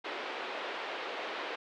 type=band-pass noise; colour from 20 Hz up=pink; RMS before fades=-39 dBFS; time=0.04-1.56 s; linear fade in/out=10 ms; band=380 to 3500 Hz; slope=24 dB/octave; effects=none